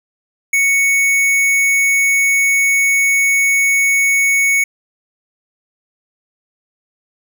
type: tone with hard clipping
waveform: sine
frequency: 2220 Hz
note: C#7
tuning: 2 cents sharp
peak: -12 dBFS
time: 0.53-4.64 s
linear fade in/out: 5 ms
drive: 16 dB
effects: none